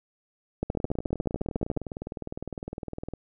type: two click trains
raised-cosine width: 2 ms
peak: -13 / -21 dBFS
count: 17 / 49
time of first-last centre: 0.63-1.773 / 0.7-3.137 s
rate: 14 / 19.7 Hz
effects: none